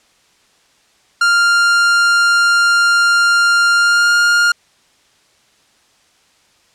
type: tone with pitch glide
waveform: 45% pulse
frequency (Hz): 1396.9 to 1411.5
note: F6 to F6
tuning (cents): 0 to +18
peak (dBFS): -9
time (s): 1.21-4.52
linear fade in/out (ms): 5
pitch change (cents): +18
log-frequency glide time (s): 3.74-4.14
effects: white hiss -54 dBFS RMS until 6.74 s + low-pass 7000 Hz 12 dB/octave